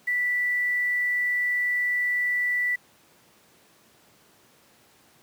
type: tone with quantisation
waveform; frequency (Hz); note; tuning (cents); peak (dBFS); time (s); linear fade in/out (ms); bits
sine; 1968; B6; -7; -22; 0.07-2.76; 10; 8
effects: pink hiss -58 dBFS RMS until 5.22 s + high-pass 150 Hz 12 dB/octave